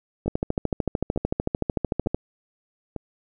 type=two click trains; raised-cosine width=2 ms; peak=-17 / -9 dBFS; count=4 / 26; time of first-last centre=0.26-2.963 / 0.28-2.146 s; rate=1.11 / 13.4 Hz; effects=none